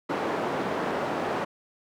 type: band-pass noise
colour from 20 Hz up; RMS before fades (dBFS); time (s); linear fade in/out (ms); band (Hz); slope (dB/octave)
white; -29; 0.09-1.45; 10; 200 to 860; 12
effects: none